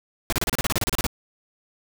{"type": "noise bursts", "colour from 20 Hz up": "pink", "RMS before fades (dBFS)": -23, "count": 14, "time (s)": [0.3, 1.066], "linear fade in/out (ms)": 0, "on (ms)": 25, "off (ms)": 32, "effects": []}